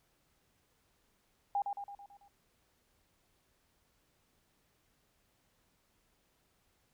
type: tone with echo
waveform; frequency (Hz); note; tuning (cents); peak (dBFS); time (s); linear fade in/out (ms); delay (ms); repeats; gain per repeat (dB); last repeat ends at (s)
sine; 806; G5; +48; -29; 1.55-1.62; 2; 110; 6; -5; 2.28
effects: pink hiss -74 dBFS RMS until 6.93 s